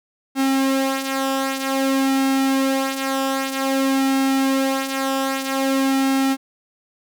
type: tone with flanger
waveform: sawtooth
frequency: 268.9 Hz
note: C4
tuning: 47 cents sharp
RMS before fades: -20 dBFS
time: 0.35-6.37 s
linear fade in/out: 50 ms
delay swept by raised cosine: 1.7 to 4.2 ms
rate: 0.52 Hz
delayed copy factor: -0.55
effects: none